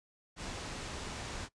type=low-pass noise; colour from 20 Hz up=pink; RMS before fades=-42 dBFS; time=0.36-1.49 s; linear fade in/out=50 ms; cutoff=8100 Hz; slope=24 dB/octave; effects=noise-tail reverb RT60 0.1 s tail -18 dB re dry + resampled to 24000 Hz